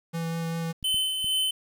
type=tone with vibrato; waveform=square; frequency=165.6 Hz; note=E3; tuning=8 cents sharp; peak=-29 dBFS; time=0.13-0.73 s; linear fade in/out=20 ms; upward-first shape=sine; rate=5.1 Hz; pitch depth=9 cents each way
type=clicks; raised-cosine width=5 ms; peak=-30 dBFS; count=3; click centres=0.828 / 0.944 / 1.244 s
type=tone with tremolo; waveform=square; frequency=3052 Hz; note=G7; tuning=47 cents flat; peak=-23 dBFS; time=0.84-1.51 s; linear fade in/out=5 ms; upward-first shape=sine; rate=2.3 Hz; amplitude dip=45%
effects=9-bit